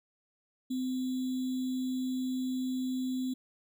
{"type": "tone with sample-and-hold", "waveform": "sine", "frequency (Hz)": 256.9, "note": "C4", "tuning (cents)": -32, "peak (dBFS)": -30, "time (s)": [0.7, 3.34], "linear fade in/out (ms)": 10, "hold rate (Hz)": 3675, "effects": []}